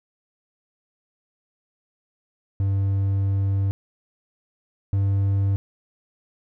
triangle tone pair in turn, 98 / 98.54 Hz, G2 / G2, 0 / +10 cents, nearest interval unison, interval 10 cents, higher second, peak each -17 / -16 dBFS, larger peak second, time 2.6-3.71 / 4.93-5.56 s, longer first, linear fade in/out 0 ms, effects none

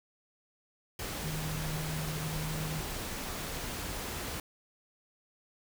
sine tone in noise, 155.56 Hz, D#3, in tune, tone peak -35 dBFS, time 1.24-2.81 s, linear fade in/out 2 ms, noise pink, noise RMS -38 dBFS, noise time 0.99-4.4 s, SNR 0 dB, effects none

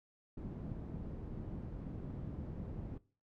white low-pass noise, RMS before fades -44 dBFS, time 0.37-2.98 s, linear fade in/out 5 ms, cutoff 190 Hz, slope 12 dB/octave, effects noise-tail reverb RT60 0.4 s tail -21 dB re dry

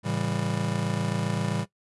square chord, A dominant seventh, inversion none, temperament just, 110 / 137.5 / 165 / 198 Hz, A2 / C#3 / E3 / G3, 0 / -14 / +2 / +18 cents, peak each -32 dBFS, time 0.03-1.66 s, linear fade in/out 50 ms, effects noise-tail reverb RT60 0.1 s tail -18 dB re dry + resampled to 24000 Hz

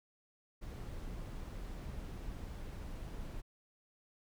brown noise, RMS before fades -44 dBFS, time 0.61-3.42 s, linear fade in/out 20 ms, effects none

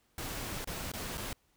pink noise with dropouts, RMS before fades -39 dBFS, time 0.18-1.33 s, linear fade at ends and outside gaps 2 ms, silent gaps 0.645-0.673 / 0.918-0.936 / 1.174-1.178 s, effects pink hiss -72 dBFS RMS until 1.56 s

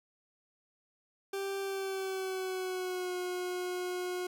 40% pulse tone with pitch glide, 392 to 361.5 Hz, G4 to F#4, 0 to -40 cents, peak -33 dBFS, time 1.33-4.27 s, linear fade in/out 5 ms, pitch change -140 cents, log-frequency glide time 1.6-3.15 s, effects none

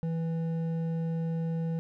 sine tone with hard clipping, 164.3 Hz, E3, 5 cents flat, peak -30 dBFS, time 0.03-1.79 s, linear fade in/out 0 ms, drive 7 dB, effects none

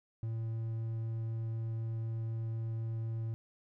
triangle tone, 113 Hz, A2, 47 cents sharp, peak -32 dBFS, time 0.23-3.34 s, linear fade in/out 0 ms, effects none

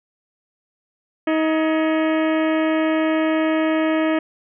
harmonic tone with a mistuned harmonic, 316.3 Hz, D#4, 29 cents sharp, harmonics 1 / 2 / 3 / 4 / 5 / 6 / 7 / 8 / 9 / 10, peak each -18 / -22 / -32 / -30 / -32 / -33 / -33 / -37 / -40 / -41 dBFS, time 1.27-4.19 s, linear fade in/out 5 ms, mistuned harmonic 5, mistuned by +100 cents, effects none

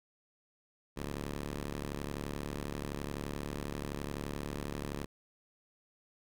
10% pulse ring-modulated tone, 72 Hz, D2, 34 cents flat, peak -26 dBFS, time 0.96-5.06 s, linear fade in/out 20 ms, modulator 92.5 Hz, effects none

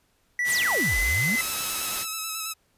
triangle tone with pitch glide, 1958 to 2039 Hz, B6 to C7, -15 to -45 cents, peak -21 dBFS, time 0.39-1.41 s, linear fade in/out 2 ms, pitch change +70 cents, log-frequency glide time 0.78-1.05 s
white noise, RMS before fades -31 dBFS, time 0.44-2.06 s, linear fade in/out 50 ms
sine exponential two-way sweep, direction down then up, 10740 to 42.56 to 249.2 Hz, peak -26 dBFS, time 0.49-1.36 s, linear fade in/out 10 ms, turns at 0.99 s
5% pulse tone with vibrato, 1300 Hz, E6, 24 cents flat, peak -18 dBFS, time 1.37-2.54 s, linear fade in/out 20 ms, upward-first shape square, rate 9.2 Hz, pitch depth 23 cents each way
effects pink hiss -67 dBFS RMS until 2.77 s + resampled to 32000 Hz

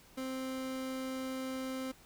30% pulse tone, 261.6 Hz, C4, in tune, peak -34 dBFS, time 0.17-1.92 s, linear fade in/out 10 ms, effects pink hiss -60 dBFS RMS until 2.05 s

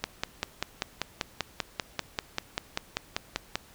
click train, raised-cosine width 0.2 ms, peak -10 dBFS, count 19, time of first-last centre 0.04-3.556 s, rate 5.12 Hz, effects pink hiss -55 dBFS RMS until 3.74 s

